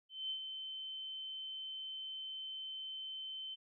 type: tone with ADSR envelope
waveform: sine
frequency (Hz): 3078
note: G7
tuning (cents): -32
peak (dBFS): -36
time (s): 0.09-3.56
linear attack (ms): 210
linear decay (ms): 86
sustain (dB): -6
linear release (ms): 27
effects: none